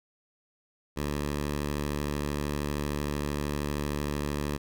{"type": "tone", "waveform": "10% pulse", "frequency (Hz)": 73, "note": "D2", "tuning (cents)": -10, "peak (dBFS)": -21, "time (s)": [0.96, 4.58], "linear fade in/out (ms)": 20, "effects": []}